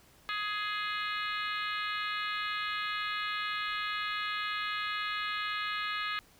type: harmonic tone with a mistuned harmonic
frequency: 418 Hz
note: G#4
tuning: 11 cents sharp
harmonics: 3 / 4 / 5 / 6 / 7 / 8 / 9 / 10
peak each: -36 / -38 / -40 / -42 / -43 / -44 / -45 / -46 dBFS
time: 0.29-6.19 s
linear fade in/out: 0 ms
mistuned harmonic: 8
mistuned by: +16 cents
effects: pink hiss -61 dBFS RMS until 6.39 s

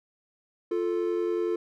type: tone pair together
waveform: triangle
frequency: 349.2 / 440 Hz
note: F4 / A4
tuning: 0 / 0 cents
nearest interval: major third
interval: 400 cents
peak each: -25 / -27 dBFS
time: 0.71-1.56 s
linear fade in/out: 5 ms
effects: none

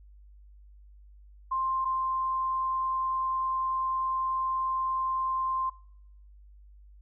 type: tone pair in turn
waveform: sine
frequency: 1052 / 1048.3 Hz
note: C6 / C6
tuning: +9 / +3 cents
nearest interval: unison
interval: 6 cents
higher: first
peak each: -26 dBFS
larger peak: neither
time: 1.51-1.85 / 1.85-5.7 s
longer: second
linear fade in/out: 10 ms
effects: noise-tail reverb RT60 0.7 s tail -23 dB re dry + added 50 Hz sine -50 dBFS peak until 7.01 s

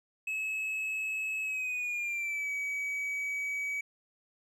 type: tone with pitch glide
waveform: triangle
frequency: 2582 to 2274 Hz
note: E7 to C#7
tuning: -37 to +44 cents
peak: -30 dBFS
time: 0.27-3.81 s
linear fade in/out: 5 ms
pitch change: -219 cents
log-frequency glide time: 1.42-2.51 s
effects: none

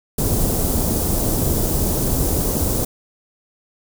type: band-stop noise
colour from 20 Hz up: pink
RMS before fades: -19 dBFS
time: 0.18-2.85 s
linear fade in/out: 5 ms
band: 540 to 8600 Hz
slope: 12 dB/octave
effects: none

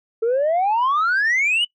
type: exponential sweep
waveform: sine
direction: up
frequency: 440 to 3010 Hz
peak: -14 dBFS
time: 0.22-1.65 s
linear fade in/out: 10 ms
effects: noise-tail reverb RT60 0.1 s tail -22 dB re dry + tanh soft clip ceiling -14 dBFS

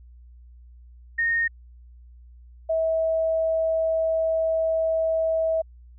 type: tone pair in turn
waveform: sine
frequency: 1846 / 647 Hz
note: A#6 / E5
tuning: -17 / -32 cents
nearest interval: octave + tritone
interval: 1815 cents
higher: first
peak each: -20 dBFS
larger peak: neither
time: 1.18-1.48 / 2.69-5.62 s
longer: second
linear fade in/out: 10 ms
effects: added 60 Hz sine -45 dBFS peak until 5.98 s

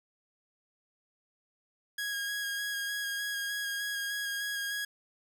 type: tone with vibrato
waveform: sawtooth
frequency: 1645 Hz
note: G#6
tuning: 17 cents flat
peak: -29 dBFS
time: 1.98-4.85 s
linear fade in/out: 5 ms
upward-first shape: square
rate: 3.3 Hz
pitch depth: 14 cents each way
effects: none

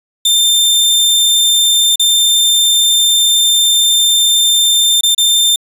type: tone with dropouts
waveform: sawtooth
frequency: 3589 Hz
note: A7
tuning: 34 cents sharp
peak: -5 dBFS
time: 0.25-5.56 s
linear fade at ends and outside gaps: 5 ms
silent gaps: 1.958-1.995 / 5.01-5.033 / 5.148-5.179 s
effects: resampled to 32000 Hz

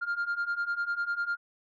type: beating tone pair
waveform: sine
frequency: 1396.9 / 1406.9 Hz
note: F6 / F6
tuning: 0 / +12 cents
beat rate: 10 Hz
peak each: -31 / -29 dBFS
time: 0.01-1.37 s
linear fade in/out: 20 ms
effects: tanh soft clip ceiling -25 dBFS

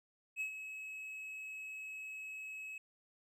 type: tone with ADSR envelope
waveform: triangle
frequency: 2571 Hz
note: E7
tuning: 44 cents flat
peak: -33 dBFS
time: 0.36-2.78 s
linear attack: 47 ms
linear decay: 97 ms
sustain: -9 dB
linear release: 3 ms
effects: none

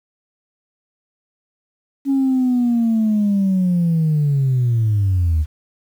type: linear sweep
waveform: sine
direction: down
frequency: 277.2 to 74 Hz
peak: -12 dBFS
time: 2.05-5.46 s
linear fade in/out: 50 ms
effects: tanh soft clip ceiling -11 dBFS + 8-bit

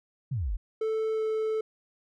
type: exponential sweep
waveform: sine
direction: down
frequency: 150 to 38.43 Hz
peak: -27 dBFS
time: 0.31-0.57 s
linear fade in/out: 10 ms
type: tone with pitch glide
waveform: triangle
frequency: 440 to 437.5 Hz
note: A4 to A4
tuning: 0 to -10 cents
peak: -24 dBFS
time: 0.81-1.61 s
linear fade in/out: 5 ms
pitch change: -10 cents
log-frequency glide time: 1.14-1.21 s
effects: none

